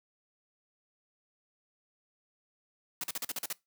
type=noise bursts; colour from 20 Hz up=white; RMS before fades=-35 dBFS; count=8; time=3.01-3.528 s; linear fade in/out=2 ms; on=28 ms; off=42 ms; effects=noise-tail reverb RT60 0.2 s tail -22 dB re dry + high-pass 150 Hz 12 dB/octave